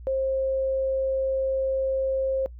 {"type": "tone", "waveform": "sine", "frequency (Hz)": 532, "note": "C5", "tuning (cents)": 29, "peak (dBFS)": -22, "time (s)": [0.07, 2.46], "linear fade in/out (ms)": 0, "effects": ["noise-tail reverb RT60 0.1 s tail -22 dB re dry", "added 60 Hz sine -39 dBFS peak until 2.59 s"]}